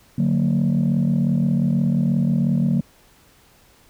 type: chord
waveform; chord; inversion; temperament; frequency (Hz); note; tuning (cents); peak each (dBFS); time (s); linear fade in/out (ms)
sine; D augmented; none; just; 146.83 / 183.54 / 229.4; D3 / F#3 / A#3; 0 / -14 / -28; -19; 0.18-2.81; 5
effects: tanh soft clip ceiling -12 dBFS + pink hiss -54 dBFS RMS until 3.89 s